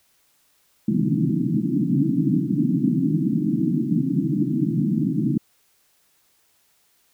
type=band-pass noise; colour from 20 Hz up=white; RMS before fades=-21 dBFS; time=0.88-5.38 s; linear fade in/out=5 ms; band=130 to 320 Hz; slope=96 dB/octave; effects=white hiss -63 dBFS RMS until 7.13 s